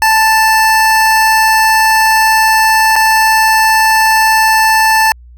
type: tone with dropouts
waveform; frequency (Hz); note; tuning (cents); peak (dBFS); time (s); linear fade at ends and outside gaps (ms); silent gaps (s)
25% pulse; 881; A5; +2; -3; 0.02-5.12; 1; 2.957-2.962
effects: added 60 Hz sine -34 dBFS peak until 5.37 s